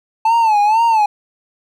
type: tone with vibrato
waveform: triangle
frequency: 874 Hz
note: A5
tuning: 12 cents flat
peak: -8 dBFS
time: 0.25-1.06 s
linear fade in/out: 5 ms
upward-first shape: sine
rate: 2.1 Hz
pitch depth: 110 cents each way
effects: none